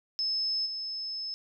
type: tone with level steps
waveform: sine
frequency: 5220 Hz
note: E8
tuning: 18 cents flat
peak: -27 / -33 dBFS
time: 0.19-1.34 s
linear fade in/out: 0 ms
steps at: 0.65 s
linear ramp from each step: 20 ms
effects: none